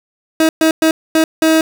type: tone bursts at uneven times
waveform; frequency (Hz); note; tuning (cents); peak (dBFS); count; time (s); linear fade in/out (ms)
30% pulse; 319.2; D#4; +44; -6; 5; 0.4-0.49 / 0.61-0.71 / 0.82-0.91 / 1.15-1.24 / 1.42-1.61; 2
effects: none